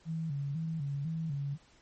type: tone with vibrato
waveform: sine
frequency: 151.1 Hz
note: D3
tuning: 50 cents sharp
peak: -32 dBFS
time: 0.05-1.58 s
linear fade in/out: 50 ms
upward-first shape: square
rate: 2 Hz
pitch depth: 120 cents each way
effects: pink hiss -63 dBFS RMS until 1.81 s + MP3 32 kbps